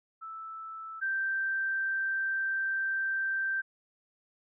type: tone pair in turn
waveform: sine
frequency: 1317 / 1566.2 Hz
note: E6 / G6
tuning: -2 / -2 cents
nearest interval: minor third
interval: 300 cents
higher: second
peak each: -39 / -28 dBFS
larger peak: second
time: 0.21-1.01 / 1.01-3.62 s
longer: second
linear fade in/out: 20 ms
effects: none